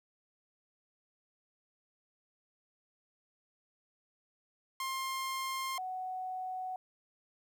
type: tone pair in turn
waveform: sawtooth / sine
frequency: 1060 / 743.8 Hz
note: C6 / F#5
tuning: +22 / +9 cents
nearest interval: tritone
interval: 613 cents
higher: first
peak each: -31 / -36 dBFS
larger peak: first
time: 4.8-5.78 / 5.78-6.76 s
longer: neither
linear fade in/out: 2 ms
effects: 12-bit